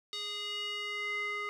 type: tone with band-pass filter sweep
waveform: square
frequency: 413.4 Hz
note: G#4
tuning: 8 cents flat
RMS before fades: -37 dBFS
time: 0.13-1.49 s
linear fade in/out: 0 ms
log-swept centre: 3900 to 1700 Hz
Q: 4.1
effects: none